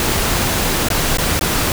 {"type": "noise with dropouts", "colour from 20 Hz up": "pink", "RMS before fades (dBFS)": -17, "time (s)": [0, 1.72], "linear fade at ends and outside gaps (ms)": 1, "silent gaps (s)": [[0.886, 0.902], [1.172, 1.184], [1.394, 1.41]], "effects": []}